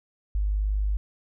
sine tone, 50.8 Hz, G#1, 38 cents flat, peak -22 dBFS, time 0.35-0.97 s, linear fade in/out 0 ms, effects none

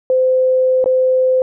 sine tone with dropouts, 515 Hz, C5, 28 cents flat, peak -10 dBFS, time 0.1-1.42 s, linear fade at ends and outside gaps 1 ms, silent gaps 0.842-0.859 s, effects none

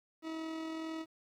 40% pulse tone with amplitude modulation, 321.2 Hz, E4, 45 cents flat, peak -36 dBFS, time 0.22-1.06 s, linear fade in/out 50 ms, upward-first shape sine, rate 42 Hz, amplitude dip 30%, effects low-pass 5000 Hz 12 dB/octave + 11-bit

